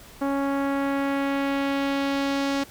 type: tone with low-pass filter sweep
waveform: sawtooth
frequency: 277.2 Hz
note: C#4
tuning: in tune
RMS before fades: -25 dBFS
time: 0.21-2.64 s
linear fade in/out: 10 ms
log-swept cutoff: 1200 to 5600 Hz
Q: 1.1
effects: pink hiss -47 dBFS RMS until 2.7 s